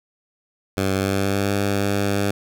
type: tone with pitch glide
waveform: 10% pulse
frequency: 96.3 to 100.33 Hz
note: G2 to G2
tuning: -30 to +41 cents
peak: -11 dBFS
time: 0.77-2.31 s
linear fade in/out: 5 ms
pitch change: +71 cents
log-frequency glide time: 0.97-1.51 s
effects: none